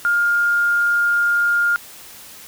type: tone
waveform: sine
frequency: 1411 Hz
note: F6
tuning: 17 cents sharp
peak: -14 dBFS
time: 0.05-1.76 s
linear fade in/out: 0 ms
effects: white hiss -40 dBFS RMS until 2.47 s